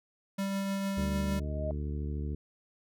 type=tone with tremolo; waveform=square; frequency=196 Hz; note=G3; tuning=in tune; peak=-30 dBFS; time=0.38-1.4 s; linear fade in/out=10 ms; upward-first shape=triangle; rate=6.6 Hz; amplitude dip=25%
type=harmonic tone; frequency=73.42 Hz; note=D2; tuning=in tune; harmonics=1 / 2 / 3 / 4 / 5 / 6; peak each=-33 / -39 / -43 / -45 / -47 / -49 dBFS; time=0.97-2.35 s; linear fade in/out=5 ms
type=tone with exponential growth; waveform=sine; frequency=622.3 Hz; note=D#5; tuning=in tune; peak=-31 dBFS; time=1.02-1.71 s; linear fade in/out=1 ms; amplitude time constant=150 ms
effects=none